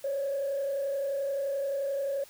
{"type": "tone with frequency modulation", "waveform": "sine", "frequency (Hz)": 554, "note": "C#5", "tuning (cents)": -1, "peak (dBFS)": -27, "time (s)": [0.04, 2.24], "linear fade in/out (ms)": 5, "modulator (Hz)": 31.5, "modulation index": 0.53, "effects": ["tanh soft clip ceiling -24 dBFS", "white hiss -54 dBFS RMS until 2.29 s"]}